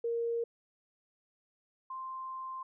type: tone pair in turn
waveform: sine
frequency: 466.2 / 1046.6 Hz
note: A#4 / C6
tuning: 0 / 0 cents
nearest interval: octave + major second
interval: 1400 cents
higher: second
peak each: -30 / -38 dBFS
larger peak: first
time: 0.04-0.44 / 1.9-2.63 s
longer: second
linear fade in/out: 5 ms
effects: none